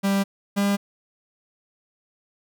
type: tone pair in turn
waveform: 45% pulse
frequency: 197.1 / 200.7 Hz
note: G3 / G3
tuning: +10 / +41 cents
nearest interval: unison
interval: 31 cents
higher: second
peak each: -19 dBFS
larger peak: neither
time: 0.03-0.24 / 0.56-0.77 s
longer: neither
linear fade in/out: 20 ms
effects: none